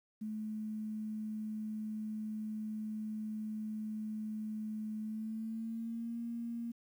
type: tone with pitch glide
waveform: sine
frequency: 215.5 to 233.7 Hz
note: A3 to A#3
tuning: -36 to +5 cents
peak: -37 dBFS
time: 0.21-6.72 s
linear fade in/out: 10 ms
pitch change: +141 cents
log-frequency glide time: 5-6.19 s
effects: 11-bit